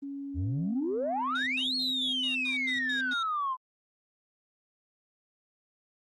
sine tone with pitch glide, 278.9 to 257.2 Hz, C#4 to C4, +11 to -30 cents, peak -35 dBFS, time 0.02-3.14 s, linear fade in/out 10 ms, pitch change -141 cents, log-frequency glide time 0.57-0.93 s
sine exponential two-way sweep, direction up then down, 75.2 to 4370 to 1010 Hz, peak -27 dBFS, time 0.34-3.57 s, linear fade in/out 50 ms, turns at 1.75 s
sine tone bursts, 3729 Hz, A#7, in tune, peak -32 dBFS, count 9, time 1.35-3.23 s, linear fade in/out 5 ms, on 120 ms, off 100 ms
effects tanh soft clip ceiling -23 dBFS + Opus 32 kbps

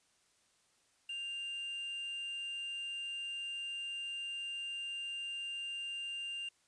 triangle tone with quantisation, 2794 Hz, F7, in tune, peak -37 dBFS, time 1.09-6.49 s, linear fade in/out 5 ms, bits 10, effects white hiss -72 dBFS RMS until 6.67 s + resampled to 22050 Hz

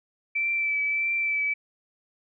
sine tone with vibrato, 2323 Hz, D7, 20 cents flat, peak -23 dBFS, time 0.35-1.54 s, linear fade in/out 10 ms, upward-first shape triangle, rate 1.6 Hz, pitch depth 25 cents each way, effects none

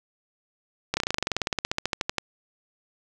slowing click train, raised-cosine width 0.2 ms, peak -7 dBFS, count 24, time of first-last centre 0.94-2.183 s, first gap 30 ms, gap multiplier 1.05, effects none

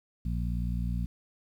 harmonic tone, 59.2 Hz, A#1, 27 cents sharp, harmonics 1 / 2 / 3 / 4, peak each -30 / -35 / -35 / -42 dBFS, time 0.25-1.06 s, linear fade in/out 5 ms, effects 10-bit

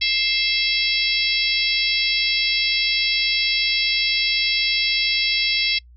harmonic tone with a mistuned harmonic, 659.3 Hz, E5, in tune, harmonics 3 / 4 / 5 / 6 / 7 / 8, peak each -25 / -25 / -25 / -25 / -25 / -25 dBFS, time 0.01-5.79 s, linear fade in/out 10 ms, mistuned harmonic 3, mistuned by +110 cents, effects noise-tail reverb RT60 0.1 s tail -26 dB re dry + added 60 Hz sine -44 dBFS peak until 5.96 s

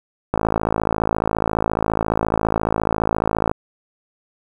click train, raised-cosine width 1 ms, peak -4 dBFS, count 174, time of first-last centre 0.34-3.514 s, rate 54.5 Hz, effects 7-bit

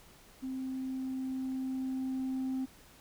sine tone with level ramp, 261.7 Hz, C4, in tune, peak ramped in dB -34 to -29 dBFS, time 0.42-2.66 s, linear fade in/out 20 ms, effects tanh soft clip ceiling -30 dBFS + pink hiss -58 dBFS RMS until 3 s

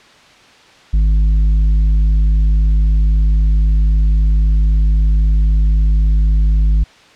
sine tone with tanh clipping, 51.91 Hz, G#1, in tune, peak -10 dBFS, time 0.93-6.84 s, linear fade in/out 10 ms, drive 6 dB, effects white hiss -44 dBFS RMS until 7.15 s + low-pass 4000 Hz 12 dB/octave

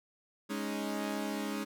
sawtooth chord, Ab suspended fourth, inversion none, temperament equal, 207.7 / 277.2 / 311.1 Hz, Ab3 / Db4 / Eb4, 0 / 0 / 0 cents, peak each -33 / -35 / -36 dBFS, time 0.49-1.65 s, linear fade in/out 20 ms, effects none

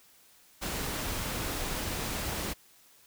pink noise, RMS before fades -34 dBFS, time 0.61-2.54 s, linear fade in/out 20 ms, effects white hiss -60 dBFS RMS until 3.06 s

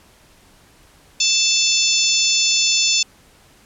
harmonic tone, 881 Hz, A5, 2 cents sharp, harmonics 3 / 4 / 5 / 6 / 7 / 8, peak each -22 / -21 / -23 / -20 / -22 / -22 dBFS, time 1.2-3.03 s, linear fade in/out 5 ms, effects pink hiss -51 dBFS RMS until 3.65 s + low-pass 12000 Hz 12 dB/octave

